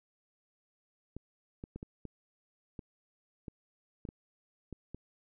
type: clicks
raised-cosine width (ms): 3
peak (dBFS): -29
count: 11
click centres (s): 1.166 / 1.639 / 1.76 / 1.829 / 2.053 / 2.792 / 3.482 / 4.052 / 4.089 / 4.727 / 4.946
effects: none